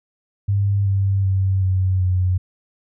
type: tone with pitch steps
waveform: sine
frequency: 100 / 97.83 / 95.71 / 93.63 / 91.59 Hz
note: G2 / G2 / G2 / F#2 / F#2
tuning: +35 / -3 / -41 / +21 / -17 cents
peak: -15 dBFS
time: 0.48-2.38 s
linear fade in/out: 10 ms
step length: 380 ms
effects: none